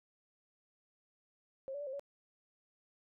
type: tone with pitch steps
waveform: sine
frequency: 536 / 573 / 583 / 527 / 564 Hz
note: C5 / D5 / D5 / C5 / C#5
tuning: +42 / -43 / -13 / +12 / +30 cents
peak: -39 dBFS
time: 1.68-1.995 s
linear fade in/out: 0 ms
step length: 63 ms
effects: none